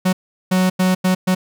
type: tone bursts at uneven times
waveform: 45% pulse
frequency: 185 Hz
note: F#3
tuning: in tune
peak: -13 dBFS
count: 5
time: 0.05-0.13 / 0.51-0.7 / 0.79-0.95 / 1.04-1.15 / 1.27-1.35 s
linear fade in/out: 10 ms
effects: none